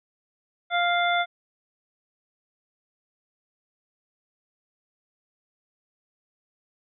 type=harmonic tone; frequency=698.5 Hz; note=F5; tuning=in tune; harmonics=1 / 2 / 3 / 5; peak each=-23 / -26 / -28 / -30 dBFS; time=0.7-1.26 s; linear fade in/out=50 ms; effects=none